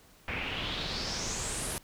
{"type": "noise with low-pass filter sweep", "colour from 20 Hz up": "pink", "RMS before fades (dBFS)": -35, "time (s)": [0.28, 1.78], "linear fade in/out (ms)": 0, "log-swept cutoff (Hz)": [2200, 11000], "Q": 4.4, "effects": ["pink hiss -59 dBFS RMS until 1.83 s"]}